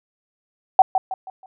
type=tone with echo; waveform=sine; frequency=758 Hz; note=F#5; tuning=42 cents sharp; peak=-5 dBFS; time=0.79-0.82 s; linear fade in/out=2 ms; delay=160 ms; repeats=4; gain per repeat=-9 dB; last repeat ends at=1.46 s; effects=none